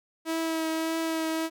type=tone with vibrato; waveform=sawtooth; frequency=323.3 Hz; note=E4; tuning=34 cents flat; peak=-23 dBFS; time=0.25-1.5 s; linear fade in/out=50 ms; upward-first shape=triangle; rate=1.7 Hz; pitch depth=19 cents each way; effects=none